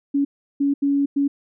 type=tone bursts at uneven times; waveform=sine; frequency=281.2 Hz; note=C#4; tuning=25 cents sharp; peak=-16 dBFS; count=4; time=0.14-0.25 / 0.6-0.74 / 0.82-1.06 / 1.16-1.28 s; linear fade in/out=10 ms; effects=none